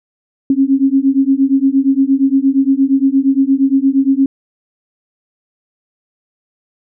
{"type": "beating tone pair", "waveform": "sine", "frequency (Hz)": [266.9, 275.5], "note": ["C4", "C#4"], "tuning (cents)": [35, -11], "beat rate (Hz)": 8.6, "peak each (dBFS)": -12, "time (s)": [0.5, 4.26], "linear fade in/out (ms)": 2, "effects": []}